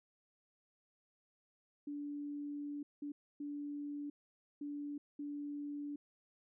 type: tone bursts at uneven times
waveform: sine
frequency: 290 Hz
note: D4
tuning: 22 cents flat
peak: -40 dBFS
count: 5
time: 1.87-2.83 / 3.02-3.12 / 3.4-4.1 / 4.61-4.98 / 5.19-5.96 s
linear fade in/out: 5 ms
effects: none